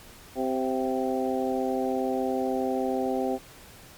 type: harmonic tone with a mistuned harmonic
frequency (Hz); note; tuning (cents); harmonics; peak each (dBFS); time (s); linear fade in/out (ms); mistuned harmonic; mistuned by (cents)
130; C3; -11; 2 / 3 / 4 / 5 / 6; -29 / -30 / -31 / -34 / -32; 0.35-3.39; 50; 5; +44
effects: pink hiss -49 dBFS RMS until 3.97 s + MP3 96 kbps